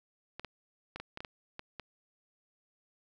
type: clicks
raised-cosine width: 0.3 ms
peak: -25 dBFS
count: 9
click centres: 0.396 / 0.447 / 0.96 / 1 / 1.174 / 1.205 / 1.248 / 1.594 / 1.797 s
effects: none